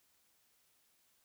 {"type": "silence", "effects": ["white hiss -73 dBFS RMS until 1.24 s"]}